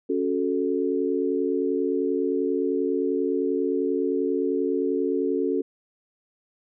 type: chord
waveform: sine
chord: F# minor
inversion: second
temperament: equal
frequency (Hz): 277.2 / 370 / 440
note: C#4 / F#4 / A4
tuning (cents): 0 / 0 / 0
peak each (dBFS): -26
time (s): 0.09-5.62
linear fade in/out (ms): 10
effects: none